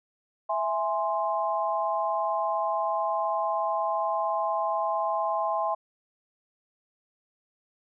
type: chord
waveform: sine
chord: E augmented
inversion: none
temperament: equal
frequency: 659.3 / 830.6 / 1046.5 Hz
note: E5 / G#5 / B#5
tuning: 0 / 0 / 0 cents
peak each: -29 dBFS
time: 0.49-5.75 s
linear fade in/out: 10 ms
effects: none